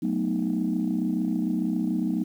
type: chord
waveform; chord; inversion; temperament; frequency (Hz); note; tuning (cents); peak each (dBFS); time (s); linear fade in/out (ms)
sine; B dominant seventh; second; equal; 185 / 220 / 246.9 / 311.1; F#3 / A3 / B3 / D#4; 0 / 0 / 0 / 0; -28; 0.02-2.24; 10
effects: tanh soft clip ceiling -16 dBFS + 9-bit